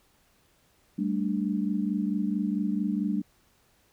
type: chord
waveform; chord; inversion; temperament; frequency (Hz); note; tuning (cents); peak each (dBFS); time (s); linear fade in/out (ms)
sine; G suspended second; none; just; 196 / 220.5 / 294; G3 / A3 / D4; 0 / +4 / +2; -28 / -30 / -31; 0.98-3.22; 10
effects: pink hiss -65 dBFS RMS until 3.92 s